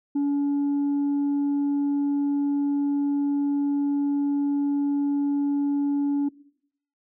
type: tone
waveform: sine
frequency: 284.7 Hz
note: C#4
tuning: 46 cents sharp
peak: -18 dBFS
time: 0.15-6.29 s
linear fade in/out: 10 ms
effects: noise-tail reverb RT60 0.7 s tail -22 dB re dry + tanh soft clip ceiling -20 dBFS